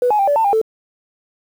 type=tone with pitch steps; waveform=sine; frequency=493.1 / 842 / 789 / 578 / 895 / 804 / 441.7 Hz; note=B4 / G#5 / G5 / D5 / A5 / G5 / A4; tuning=-3 / +24 / +11 / -28 / +29 / +44 / +7 cents; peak=-11 dBFS; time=0.02-0.615 s; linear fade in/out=2 ms; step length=85 ms; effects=tanh soft clip ceiling -7 dBFS + 7-bit